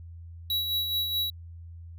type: tone with tremolo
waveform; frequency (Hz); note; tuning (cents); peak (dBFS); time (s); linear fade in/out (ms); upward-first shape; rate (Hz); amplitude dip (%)
square; 3900; B7; -23; -25; 0.5-1.3; 2; sine; 4.7; 45
effects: added 84 Hz sine -41 dBFS peak until 1.98 s